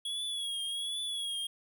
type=tone with vibrato; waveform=square; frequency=3341 Hz; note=G#7; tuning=10 cents sharp; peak=-34 dBFS; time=0.05-1.47 s; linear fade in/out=5 ms; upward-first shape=triangle; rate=1.3 Hz; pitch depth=71 cents each way; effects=none